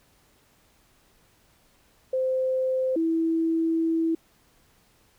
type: tone pair in turn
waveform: sine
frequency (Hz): 519 / 326.9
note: C5 / E4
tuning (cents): -14 / -14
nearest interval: minor sixth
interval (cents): 800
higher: first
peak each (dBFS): -22 / -21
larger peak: second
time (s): 2.13-2.96 / 2.96-4.15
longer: second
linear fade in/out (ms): 5
effects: pink hiss -62 dBFS RMS until 5.18 s